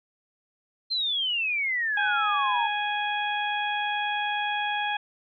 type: exponential sweep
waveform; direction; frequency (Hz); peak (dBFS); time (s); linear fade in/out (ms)
sine; down; 4202 to 880; -24; 0.9-2.68; 20
type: harmonic tone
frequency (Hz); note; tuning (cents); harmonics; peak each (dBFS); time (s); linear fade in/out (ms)
830.6; G#5; 0; 1 / 2 / 3 / 4; -28 / -31 / -33 / -34; 1.97-4.97; 5
effects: none